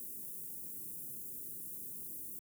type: band-stop noise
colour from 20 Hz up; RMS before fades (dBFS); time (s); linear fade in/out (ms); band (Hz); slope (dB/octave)
white; -45; 0-2.39; 0; 370 to 10000; 24
effects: high-pass 100 Hz 12 dB/octave